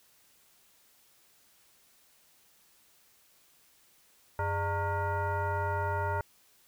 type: tone with frequency modulation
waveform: sine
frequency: 411 Hz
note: G#4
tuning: 18 cents flat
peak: -28 dBFS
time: 4.39-6.21 s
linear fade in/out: 2 ms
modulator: 505 Hz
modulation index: 1.9
effects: white hiss -64 dBFS RMS until 6.67 s